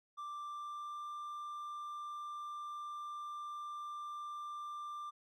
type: tone with pitch glide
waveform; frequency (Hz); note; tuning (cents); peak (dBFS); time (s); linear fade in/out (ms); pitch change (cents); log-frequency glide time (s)
triangle; 1178 to 1186.2; D6 to D6; +5 to +17; -40; 0.17-5.11; 20; +12; 0.42-1.07
effects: none